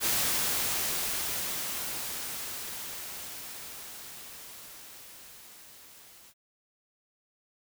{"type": "noise with level ramp", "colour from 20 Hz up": "white", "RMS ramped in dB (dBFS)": [-27, -54], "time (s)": [0, 6.34], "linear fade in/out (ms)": 50, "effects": []}